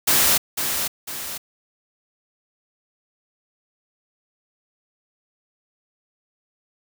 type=noise with echo; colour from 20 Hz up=white; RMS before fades=-17 dBFS; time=0.07-0.38 s; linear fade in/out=10 ms; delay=500 ms; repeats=2; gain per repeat=-7 dB; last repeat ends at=1.38 s; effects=none